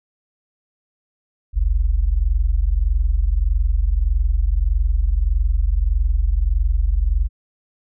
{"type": "tone pair together", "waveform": "sine", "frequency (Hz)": [43.77, 65.41], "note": ["F1", "C2"], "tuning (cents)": [5, 0], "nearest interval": "perfect fifth", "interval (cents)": 695, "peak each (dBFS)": [-16, -19], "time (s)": [1.53, 7.29], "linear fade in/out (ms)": 50, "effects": []}